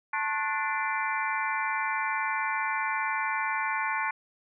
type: harmonic tone with a mistuned harmonic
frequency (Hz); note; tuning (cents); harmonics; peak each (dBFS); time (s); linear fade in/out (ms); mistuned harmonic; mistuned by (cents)
293.7; D4; 0; 3 / 4 / 5 / 6 / 7 / 8; -32 / -33 / -34 / -35 / -35 / -36; 0.13-4.11; 5; 4; -140
effects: none